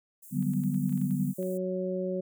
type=high-pass noise; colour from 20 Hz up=white; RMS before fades=-50 dBFS; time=0.22-1.58 s; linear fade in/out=10 ms; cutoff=7200 Hz; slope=48 dB/octave
type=chord; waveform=sine; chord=G major seventh; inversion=second; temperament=equal; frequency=146.83 / 185 / 196 / 246.9 Hz; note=D3 / F#3 / G3 / B3; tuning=0 / 0 / 0 / 0 cents; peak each=-31 dBFS; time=0.31-1.34 s; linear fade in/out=50 ms
type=clicks; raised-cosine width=0.3 ms; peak=-40 dBFS; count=10; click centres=0.426 / 0.536 / 0.637 / 0.744 / 0.894 / 0.926 / 0.976 / 1.015 / 1.109 / 1.428 s
type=harmonic tone; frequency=185 Hz; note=F#3; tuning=in tune; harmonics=1 / 2 / 3; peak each=-33 / -33 / -33 dBFS; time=1.38-2.21 s; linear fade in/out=10 ms
effects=none